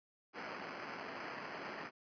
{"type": "noise with sample-and-hold", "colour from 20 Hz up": "blue", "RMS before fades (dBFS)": -45, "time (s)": [0.33, 1.91], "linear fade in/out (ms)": 50, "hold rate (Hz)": 3675, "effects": ["high-pass 200 Hz 12 dB/octave", "resampled to 11025 Hz"]}